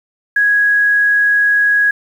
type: tone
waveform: sine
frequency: 1661.2 Hz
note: G#6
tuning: in tune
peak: -9 dBFS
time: 0.36-1.91 s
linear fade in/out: 5 ms
effects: 7-bit